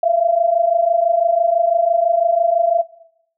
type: tone pair together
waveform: sine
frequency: 659.3 / 685.3 Hz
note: E5 / F5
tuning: 0 / -33 cents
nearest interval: minor second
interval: 67 cents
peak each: -15 dBFS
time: 0.03-2.82 s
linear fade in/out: 5 ms
effects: noise-tail reverb RT60 0.7 s tail -18 dB re dry